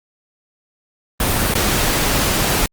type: noise with dropouts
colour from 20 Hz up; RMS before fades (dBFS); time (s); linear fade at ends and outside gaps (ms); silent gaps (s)
pink; -17; 1.2-2.66; 2; 1.539-1.552
effects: Opus 32 kbps